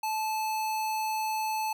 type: tone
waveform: square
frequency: 870 Hz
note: A5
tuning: 20 cents flat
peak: -29 dBFS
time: 0.03-1.73 s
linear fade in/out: 5 ms
effects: none